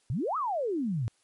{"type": "exponential two-way sweep", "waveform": "sine", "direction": "up then down", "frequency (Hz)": [104.5, 1318.5, 104.5], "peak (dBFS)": -27, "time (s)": [0.1, 1.08], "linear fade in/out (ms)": 0, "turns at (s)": 0.37, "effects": ["white hiss -69 dBFS RMS until 1.23 s", "MP3 48 kbps"]}